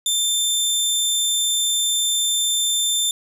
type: tone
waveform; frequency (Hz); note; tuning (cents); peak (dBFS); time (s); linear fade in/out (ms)
20% pulse; 3569; A7; +24; -12; 0.06-3.11; 2
effects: none